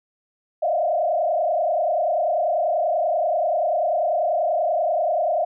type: tone with frequency modulation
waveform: sine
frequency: 659.3 Hz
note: E5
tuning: in tune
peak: -18 dBFS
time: 0.62-5.45 s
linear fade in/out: 10 ms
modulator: 30.3 Hz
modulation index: 2
effects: none